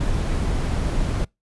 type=noise; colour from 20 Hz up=brown; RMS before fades=-22 dBFS; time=0-1.25 s; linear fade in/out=10 ms; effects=noise-tail reverb RT60 0.2 s tail -26 dB re dry + resampled to 24000 Hz